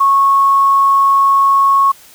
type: tone with quantisation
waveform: sine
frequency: 1100 Hz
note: C#6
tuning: 14 cents flat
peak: -7 dBFS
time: 0-1.92 s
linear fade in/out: 10 ms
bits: 6
effects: white hiss -42 dBFS RMS until 2.14 s